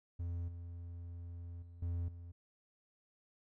triangle tone with level steps, 86.1 Hz, F2, 24 cents flat, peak -35 / -42 / -49 / -33 / -45 dBFS, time 0.19-2.32 s, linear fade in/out 10 ms, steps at 0.48 / 1.62 / 1.82 / 2.08 s, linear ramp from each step 5 ms, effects none

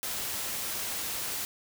white noise, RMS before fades -34 dBFS, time 0.03-1.45 s, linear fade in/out 0 ms, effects none

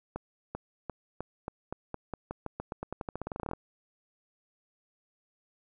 accelerating click train, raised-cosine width 1 ms, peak -21 dBFS, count 27, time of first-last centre 0.16-3.534 s, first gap 390 ms, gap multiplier 0.89, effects none

